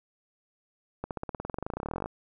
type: accelerating click train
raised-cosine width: 1 ms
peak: -19 dBFS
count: 28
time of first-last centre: 1.04-2.06 s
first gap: 68 ms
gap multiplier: 0.95
effects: none